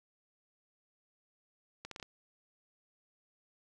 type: accelerating click train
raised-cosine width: 0.2 ms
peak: -26 dBFS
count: 5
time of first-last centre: 1.85-2.028 s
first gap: 63 ms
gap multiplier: 0.77
effects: none